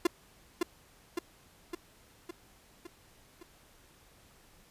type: tone with echo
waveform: 45% pulse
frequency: 345.7 Hz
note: F4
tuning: 18 cents flat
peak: -22 dBFS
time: 0.05-0.07 s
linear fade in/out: 5 ms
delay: 560 ms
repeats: 6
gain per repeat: -4 dB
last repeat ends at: 3.43 s
effects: pink hiss -61 dBFS RMS until 4.7 s + resampled to 32000 Hz